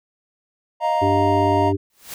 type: chord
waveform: triangle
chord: Eb suspended second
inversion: none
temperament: just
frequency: 622.3 / 700 / 933.4 Hz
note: Eb5 / F5 / Bb5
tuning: 0 / +4 / +2 cents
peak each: -21 / -21 / -18 dBFS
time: 0.8-1.73 s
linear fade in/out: 50 ms
type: harmonic tone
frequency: 98 Hz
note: G2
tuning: in tune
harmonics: 1 / 3 / 4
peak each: -22 / -22 / -22 dBFS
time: 1.01-1.77 s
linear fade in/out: 20 ms
type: noise with exponential growth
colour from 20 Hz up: white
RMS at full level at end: -30 dBFS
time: 1.9-2.14 s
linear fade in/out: 2 ms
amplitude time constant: 51 ms
effects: none